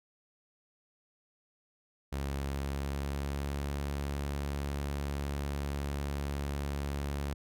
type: tone with pitch glide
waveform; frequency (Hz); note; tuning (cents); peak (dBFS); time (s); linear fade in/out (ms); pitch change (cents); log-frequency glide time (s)
sawtooth; 69.3 to 70.88; C#2 to C#2; 0 to +39; -29; 2.12-7.34; 10; +39; 2.46-3.69
effects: none